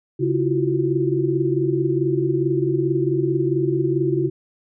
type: tone cluster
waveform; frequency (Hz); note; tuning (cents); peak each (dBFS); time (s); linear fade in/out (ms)
sine; 138 / 329.3 / 347.3 / 371.9; C#3 / E4 / F4 / F#4; -7 / -2 / -10 / +9; -23; 0.19-4.3; 20
effects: none